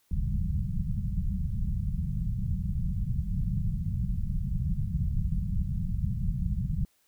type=low-pass noise; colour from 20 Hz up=pink; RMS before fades=-29 dBFS; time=0.11-6.85 s; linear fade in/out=2 ms; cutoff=200 Hz; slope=96 dB/octave; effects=white hiss -69 dBFS RMS until 7.07 s

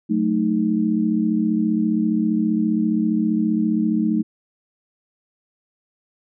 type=chord; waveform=sine; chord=D# diminished; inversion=first; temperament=equal; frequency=185 / 220 / 311.1 Hz; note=F#3 / A3 / D#4; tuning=0 / 0 / 0 cents; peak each=-24 / -19 / -22 dBFS; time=0.09-4.23 s; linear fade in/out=20 ms; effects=none

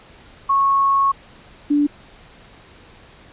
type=tone pair in turn; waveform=sine; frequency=1100 / 291.4 Hz; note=C#6 / D4; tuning=-14 / -13 cents; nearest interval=octave + major seventh; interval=2299 cents; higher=first; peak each=-13 dBFS; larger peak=neither; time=0.49-1.12 / 1.7-1.87 s; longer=first; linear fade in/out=10 ms; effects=pink hiss -46 dBFS RMS until 3.32 s + resampled to 8000 Hz

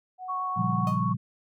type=tone; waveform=sine; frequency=740 Hz; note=F#5; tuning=in tune; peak=-35 dBFS; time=0.18-0.92 s; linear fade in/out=50 ms
type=tone with vibrato; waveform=sine; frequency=1108.7 Hz; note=C#6; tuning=in tune; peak=-28 dBFS; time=0.28-1.14 s; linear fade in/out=20 ms; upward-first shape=sine; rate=7.9 Hz; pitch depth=8 cents each way
type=chord; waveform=sine; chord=G half-diminished seventh; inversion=first; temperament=equal; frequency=116.54 / 138.59 / 174.61 / 196 Hz; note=Bb2 / Db3 / F3 / G3; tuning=0 / 0 / 0 / 0 cents; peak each=-30 / -32 / -29 / -30 dBFS; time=0.56-1.17 s; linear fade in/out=20 ms
type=tone with exponential decay; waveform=35% pulse; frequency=622.3 Hz; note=D#5; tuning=in tune; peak=-31 dBFS; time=0.87-1.06 s; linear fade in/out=1 ms; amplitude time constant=40 ms
effects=none

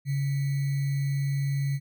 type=tone with sample-and-hold; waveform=sine; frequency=139.2 Hz; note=C#3; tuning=8 cents sharp; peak=-24 dBFS; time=0.05-1.8 s; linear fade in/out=50 ms; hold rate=2100 Hz; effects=none

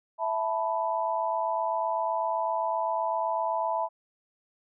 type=chord; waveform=sine; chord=E suspended fourth; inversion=none; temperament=equal; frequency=659.3 / 880 / 987.8 Hz; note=E5 / A5 / B5; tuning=0 / 0 / 0 cents; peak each=-30 dBFS; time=0.18-3.89 s; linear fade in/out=50 ms; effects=none

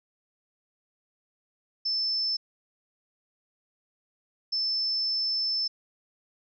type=tone bursts at uneven times; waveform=sine; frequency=5280 Hz; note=E8; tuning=2 cents sharp; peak=-25 dBFS; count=2; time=1.85-2.37 / 4.52-5.68 s; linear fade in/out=10 ms; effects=none

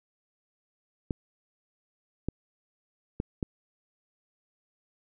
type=clicks; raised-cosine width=3 ms; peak=-16 dBFS; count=4; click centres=1.108 / 2.286 / 3.201 / 3.428 s; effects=none

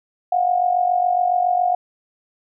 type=tone with amplitude modulation; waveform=sine; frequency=720 Hz; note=F#5; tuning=47 cents flat; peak=-12 dBFS; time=0.32-1.75 s; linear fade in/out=5 ms; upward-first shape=sine; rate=47.2 Hz; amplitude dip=70%; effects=none

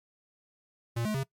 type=tone with pitch steps; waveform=square; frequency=117.2 / 213.6 / 134.9 Hz; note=A#2 / G#3 / C#3; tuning=+10 / +49 / -47 cents; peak=-29 dBFS; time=0.96-1.236 s; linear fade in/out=10 ms; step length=92 ms; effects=noise-tail reverb RT60 0.1 s tail -21 dB re dry + MP3 96 kbps

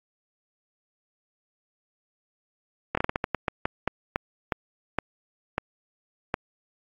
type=slowing click train; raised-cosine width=0.5 ms; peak=-9 dBFS; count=16; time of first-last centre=2.95-6.341 s; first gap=24 ms; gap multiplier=1.28; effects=AAC 64 kbps

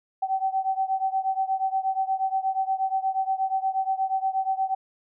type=beating tone pair; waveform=sine; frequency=764 / 772.4 Hz; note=G5 / G5; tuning=-45 / -26 cents; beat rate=8.4 Hz; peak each=-25 / -27 dBFS; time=0.22-4.75 s; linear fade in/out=10 ms; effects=none

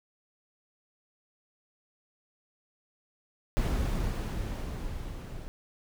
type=noise with level ramp; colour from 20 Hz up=brown; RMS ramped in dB=-27 to -41 dBFS; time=3.57-5.48 s; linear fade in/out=0 ms; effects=none

